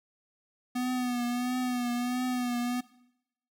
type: tone with vibrato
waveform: square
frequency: 246.9 Hz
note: B3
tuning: in tune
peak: -29 dBFS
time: 0.75-2.81 s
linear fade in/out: 10 ms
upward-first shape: triangle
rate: 1.5 Hz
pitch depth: 48 cents each way
effects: noise-tail reverb RT60 0.8 s tail -19 dB re dry